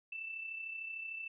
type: tone with amplitude modulation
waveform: sine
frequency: 2655 Hz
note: E7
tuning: 12 cents sharp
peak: -38 dBFS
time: 0.12-1.28 s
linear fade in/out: 5 ms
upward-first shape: sine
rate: 33.3 Hz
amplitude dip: 50%
effects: none